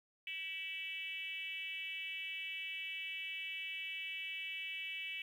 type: tone with frequency modulation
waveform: sine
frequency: 2637 Hz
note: E7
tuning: in tune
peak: -40 dBFS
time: 0.27-5.22 s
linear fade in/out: 2 ms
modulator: 348 Hz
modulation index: 1.3
effects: 11-bit